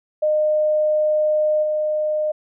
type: tone with level steps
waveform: sine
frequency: 611 Hz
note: D#5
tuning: 32 cents flat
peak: -15 / -18 dBFS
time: 0.22-2.32 s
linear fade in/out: 10 ms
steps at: 1.62 s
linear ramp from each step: 20 ms
effects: none